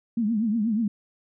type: tone with vibrato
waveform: sine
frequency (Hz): 220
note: A3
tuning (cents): 0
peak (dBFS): -21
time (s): 0.17-0.88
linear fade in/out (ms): 5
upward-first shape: triangle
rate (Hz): 8.3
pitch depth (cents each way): 160
effects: none